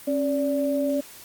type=tone pair together; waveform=sine; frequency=273.2 / 578.9 Hz; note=C#4 / D5; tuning=-25 / -25 cents; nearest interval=octave + minor second; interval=1300 cents; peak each=-24 dBFS; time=0.07-1.01 s; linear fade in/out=10 ms; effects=white hiss -45 dBFS RMS until 1.24 s + Opus 32 kbps